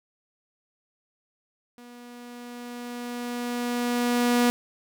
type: tone with level ramp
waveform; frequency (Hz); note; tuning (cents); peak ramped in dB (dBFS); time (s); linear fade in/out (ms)
sawtooth; 242.1; B3; -34; -41 to -14; 1.78-4.5; 0
effects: none